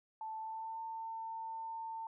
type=tone with pitch glide; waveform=sine; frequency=880 to 899.5 Hz; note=A5 to A5; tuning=0 to +38 cents; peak=-40 dBFS; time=0.21-2.07 s; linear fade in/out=2 ms; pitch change=+38 cents; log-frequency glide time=0.38-0.8 s; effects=none